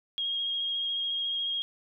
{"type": "tone with vibrato", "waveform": "sine", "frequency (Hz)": 3260, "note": "G#7", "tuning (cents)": -33, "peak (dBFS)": -28, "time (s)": [0.18, 1.62], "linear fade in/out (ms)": 0, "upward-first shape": "sine", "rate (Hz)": 14, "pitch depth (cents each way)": 17, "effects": []}